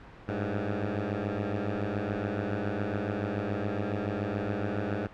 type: beating tone pair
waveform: 10% pulse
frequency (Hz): 99 / 106.1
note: G2 / G#2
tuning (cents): +18 / +38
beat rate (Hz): 7.1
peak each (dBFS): -24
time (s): 0.28-5.07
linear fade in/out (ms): 5
effects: pink hiss -49 dBFS RMS until 5.13 s + low-pass 2000 Hz 12 dB/octave